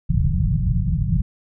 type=low-pass noise; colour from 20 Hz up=white; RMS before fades=-19 dBFS; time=0.09-1.22 s; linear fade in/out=10 ms; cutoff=180 Hz; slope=96 dB/octave; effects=none